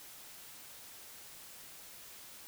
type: silence
effects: white hiss -52 dBFS RMS until 2.47 s